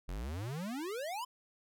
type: exponential sweep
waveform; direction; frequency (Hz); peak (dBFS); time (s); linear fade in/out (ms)
square; up; 40.85 to 1046.5; -38; 0.08-1.25; 10
effects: none